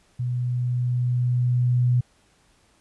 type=tone with level ramp; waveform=sine; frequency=123.47 Hz; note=B2; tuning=in tune; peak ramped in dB=-23 to -16 dBFS; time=0.19-2.01 s; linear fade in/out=10 ms; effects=pink hiss -61 dBFS RMS until 2.8 s + resampled to 24000 Hz